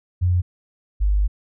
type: tone pair in turn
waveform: sine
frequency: 89.5 / 50.23 Hz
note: F2 / G1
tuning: +43 / +43 cents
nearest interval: minor seventh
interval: 1000 cents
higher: first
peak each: -15 / -15 dBFS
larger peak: neither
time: 0.21-0.42 / 1-1.28 s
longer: second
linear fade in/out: 20 ms
effects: none